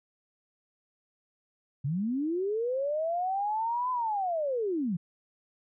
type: linear two-way sweep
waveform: sine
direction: up then down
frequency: 128 to 1020 to 156.6 Hz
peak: -27 dBFS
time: 1.84-4.97 s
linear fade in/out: 10 ms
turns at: 3.91 s
effects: none